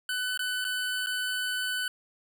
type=tone with dropouts; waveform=25% pulse; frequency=1501 Hz; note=F#6; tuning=24 cents sharp; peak=-25 dBFS; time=0.09-1.88 s; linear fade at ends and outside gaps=2 ms; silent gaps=0.375-0.392 / 0.644-0.649 / 1.062-1.069 s; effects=none